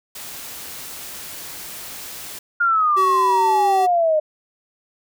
white noise, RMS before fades -34 dBFS, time 0.15-2.39 s, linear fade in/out 5 ms
sine exponential sweep, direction down, 1423 to 607 Hz, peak -14 dBFS, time 2.6-4.2 s, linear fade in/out 10 ms
square tone with pitch glide, 380.3 to 385.4 Hz, F#4 to G4, +48 to -29 cents, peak -23 dBFS, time 2.96-3.87 s, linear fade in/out 20 ms, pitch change +23 cents, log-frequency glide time 3.19-3.71 s
effects none

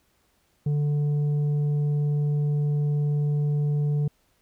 sine tone with tanh clipping, 146.83 Hz, D3, in tune, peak -22 dBFS, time 0.66-4.08 s, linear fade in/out 5 ms, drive 5 dB, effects pink hiss -67 dBFS RMS until 4.41 s

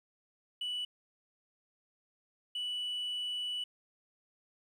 sine tone bursts at uneven times, 2960 Hz, F#7, in tune, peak -32 dBFS, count 2, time 0.61-0.85 / 2.55-3.64 s, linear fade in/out 5 ms, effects tanh soft clip ceiling -32 dBFS + 11-bit

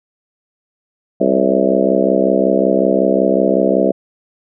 harmonic tone with a mistuned harmonic, 65.41 Hz, C2, in tune, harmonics 3 / 4 / 5 / 6 / 7 / 8 / 9 / 10, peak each -19 / -19 / -19 / -19 / -19 / -19 / -19 / -19 dBFS, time 1.2-3.92 s, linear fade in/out 10 ms, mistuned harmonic 9, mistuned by -43 cents, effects none

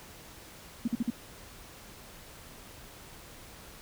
sine tone bursts, 234.7 Hz, A#3, 12 cents sharp, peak -25 dBFS, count 4, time 0.85-1.103 s, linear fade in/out 5 ms, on 28 ms, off 47 ms, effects pink hiss -50 dBFS RMS until 3.81 s

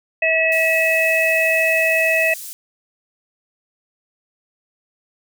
harmonic tone, 646 Hz, E5, 35 cents flat, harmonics 1 / 3 / 4, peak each -19 / -20 / -17 dBFS, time 0.22-2.34 s, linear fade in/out 5 ms
pink high-pass noise, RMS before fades -33 dBFS, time 0.52-2.53 s, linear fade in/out 0 ms, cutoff 7900 Hz, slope 12 dB/octave
effects none

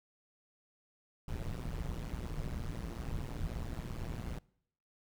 brown noise with amplitude modulation, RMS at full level -35 dBFS, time 1.28-4.39 s, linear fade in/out 5 ms, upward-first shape sine, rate 118 Hz, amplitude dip 100%, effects noise-tail reverb RT60 0.7 s tail -24 dB re dry

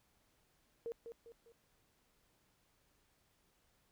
sine tone with echo, 464.1 Hz, A#4, 8 cents flat, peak -39 dBFS, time 0.86-0.92 s, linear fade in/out 0 ms, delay 200 ms, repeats 3, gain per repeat -7 dB, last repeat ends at 1.52 s, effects pink hiss -75 dBFS RMS until 3.91 s

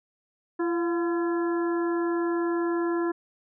harmonic tone with a mistuned harmonic, 340 Hz, F4, 46 cents flat, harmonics 1 / 2 / 3 / 4 / 5, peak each -24 / -38 / -35 / -39 / -39 dBFS, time 0.59-3.12 s, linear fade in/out 10 ms, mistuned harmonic 2, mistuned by +62 cents, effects none

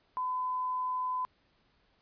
sine tone, 1011 Hz, B5, 40 cents sharp, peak -30 dBFS, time 0.17-1.25 s, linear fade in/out 0 ms, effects pink hiss -70 dBFS RMS until 2.01 s + resampled to 11025 Hz

